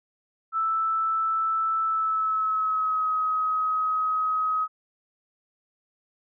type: tone with pitch glide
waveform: sine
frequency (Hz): 1318.5 to 1267.7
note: E6 to D#6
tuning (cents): 0 to +32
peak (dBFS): -22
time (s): 0.52-4.68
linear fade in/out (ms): 50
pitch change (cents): -68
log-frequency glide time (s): 1.83-3.09
effects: none